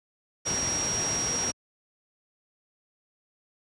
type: tone in noise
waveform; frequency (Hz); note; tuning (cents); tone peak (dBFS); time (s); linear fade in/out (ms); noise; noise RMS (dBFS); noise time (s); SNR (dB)
sine; 5650; F8; +19; -27; 0.45-1.52; 20; pink; -32; 0.45-1.52; +2
effects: high-pass 80 Hz 12 dB/octave + resampled to 22050 Hz